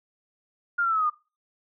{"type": "linear sweep", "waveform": "sine", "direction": "down", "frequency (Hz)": [1424, 1200], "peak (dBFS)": -21, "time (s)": [0.78, 1.1], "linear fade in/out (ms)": 10, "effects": ["noise-tail reverb RT60 0.3 s tail -21 dB re dry"]}